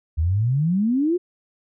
sine exponential sweep, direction up, 74.4 to 370 Hz, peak -17 dBFS, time 0.17-1.18 s, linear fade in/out 20 ms, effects none

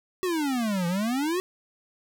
square exponential two-way sweep, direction down then up, 380 to 168.4 to 380 Hz, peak -25 dBFS, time 0.23-1.4 s, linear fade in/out 0 ms, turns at 0.87 s, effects none

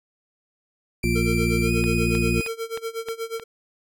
40% pulse tone with pitch glide, 2349 to 2482 Hz, D7 to D#7, 0 to -5 cents, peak -27 dBFS, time 1.03-2.48 s, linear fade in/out 5 ms, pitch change +95 cents, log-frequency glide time 1.63-1.71 s
harmonic tone, 58.27 Hz, A#1, in tune, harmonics 1 / 2 / 3 / 4 / 6, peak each -26 / -26 / -26 / -26 / -26 dBFS, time 1.04-2.41 s, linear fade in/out 0 ms
square tone with tremolo, 454.1 Hz, A#4, 45 cents flat, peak -26 dBFS, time 1.15-3.44 s, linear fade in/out 10 ms, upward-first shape sine, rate 8.3 Hz, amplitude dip 90%
click train, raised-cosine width 0.3 ms, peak -18 dBFS, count 6, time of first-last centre 1.84-3.398 s, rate 3.21 Hz
effects none

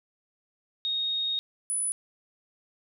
sine tone pair in turn, 3729 / 9955 Hz, A#7 / D#9, 0 / 0 cents, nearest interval octave + perfect fourth, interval 1700 cents, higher second, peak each -26 dBFS, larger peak neither, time 0.85-1.39 / 1.7-1.92 s, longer first, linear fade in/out 0 ms, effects none

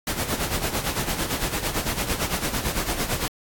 pink noise with tremolo, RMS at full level -24 dBFS, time 0.07-3.28 s, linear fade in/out 2 ms, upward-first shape sine, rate 8.9 Hz, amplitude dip 65%, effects AAC 64 kbps

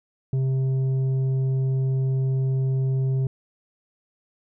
sine tone with tanh clipping, 132.4 Hz, C3, 21 cents sharp, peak -21 dBFS, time 0.33-3.27 s, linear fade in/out 2 ms, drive 6 dB, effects none

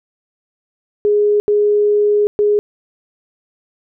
sine tone bursts at uneven times, 415.3 Hz, G#4, in tune, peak -10 dBFS, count 3, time 1.05-1.4 / 1.48-2.27 / 2.39-2.59 s, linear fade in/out 0 ms, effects none

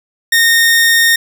sawtooth tone, 1842 Hz, A#6, 21 cents flat, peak -4 dBFS, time 0.32-1.16 s, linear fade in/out 5 ms, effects none

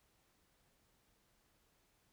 silence, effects pink hiss -75 dBFS RMS until 2.12 s

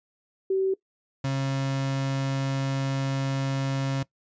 sine / 35% pulse tone pair in turn, 382.9 / 135.68 Hz, G4 / C#3, -41 / -37 cents, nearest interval octave + tritone, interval 1796 cents, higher first, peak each -21 / -23 dBFS, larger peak first, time 0.5-0.74 / 1.24-4.03 s, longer second, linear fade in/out 5 ms, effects noise-tail reverb RT60 0.1 s tail -20 dB re dry + resampled to 16000 Hz

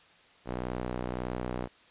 sawtooth tone with band-pass filter, 61.74 Hz, B1, in tune, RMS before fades -35 dBFS, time 0.45-1.69 s, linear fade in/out 50 ms, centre 520 Hz, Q 0.57, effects white hiss -59 dBFS RMS until 1.9 s + resampled to 8000 Hz

